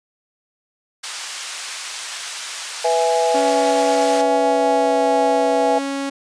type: band-pass noise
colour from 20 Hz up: white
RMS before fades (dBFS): -30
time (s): 1.03-4.22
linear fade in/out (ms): 10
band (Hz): 980 to 7300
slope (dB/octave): 12
type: chord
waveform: sine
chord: E major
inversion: second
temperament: equal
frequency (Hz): 493.9 / 659.3 / 830.6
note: B4 / E5 / G#5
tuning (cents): 0 / 0 / 0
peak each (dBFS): -19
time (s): 2.84-5.79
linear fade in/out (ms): 10
type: tone with pitch glide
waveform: sawtooth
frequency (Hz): 280 to 276.3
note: C#4 to C#4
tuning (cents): +18 to -6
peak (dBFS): -18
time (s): 3.34-6.1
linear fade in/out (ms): 10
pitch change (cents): -24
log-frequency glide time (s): 4.22-5.07
effects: resampled to 22050 Hz